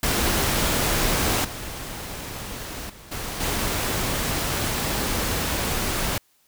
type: noise with level steps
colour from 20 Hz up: pink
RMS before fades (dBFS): -22 / -34 / -45 / -31 / -25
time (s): 0.03-6.18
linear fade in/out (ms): 2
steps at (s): 1.44 / 2.89 / 3.11 / 3.4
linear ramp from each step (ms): 10
effects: white hiss -63 dBFS RMS until 6.47 s